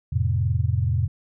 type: chord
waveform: sine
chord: F major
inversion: none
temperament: equal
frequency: 87.31 / 110 / 130.81 Hz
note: F2 / A2 / C3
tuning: 0 / 0 / 0 cents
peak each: -23 / -23 / -25 dBFS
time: 0.12-1.08 s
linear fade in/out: 10 ms
effects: none